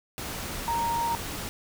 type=tone in noise; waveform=sine; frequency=931 Hz; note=A#5; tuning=2 cents flat; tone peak=-25 dBFS; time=0.68-1.15 s; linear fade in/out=0 ms; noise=pink; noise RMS=-35 dBFS; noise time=0.18-1.49 s; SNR=+7 dB; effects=none